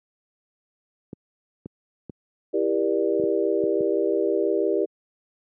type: clicks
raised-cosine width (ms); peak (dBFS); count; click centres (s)
3; -20; 7; 1.131 / 1.659 / 2.097 / 3.198 / 3.238 / 3.638 / 3.807
type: chord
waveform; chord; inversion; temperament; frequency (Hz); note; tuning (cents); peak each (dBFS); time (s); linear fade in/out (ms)
sine; E half-diminished seventh; none; just; 329.6 / 395.6 / 474.7 / 593.3; E4 / G4 / Bb4 / D5; 0 / +16 / +31 / +18; -26 / -23 / -26 / -28; 2.53-4.86; 20
effects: high-pass 150 Hz 12 dB/octave

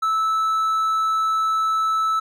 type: tone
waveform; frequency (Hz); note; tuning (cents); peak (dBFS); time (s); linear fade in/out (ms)
triangle; 1310; E6; -11; -16; 0.02-2.2; 10
effects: none

